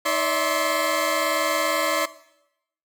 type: tone cluster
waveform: 20% pulse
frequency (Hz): 315.4 / 574 / 652 / 1052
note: D#4 / D5 / E5 / C6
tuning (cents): +24 / -40 / -19 / +9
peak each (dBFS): -26 / -19 / -22 / -21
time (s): 0.05-2.06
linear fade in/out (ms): 10
effects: noise-tail reverb RT60 0.8 s tail -17 dB re dry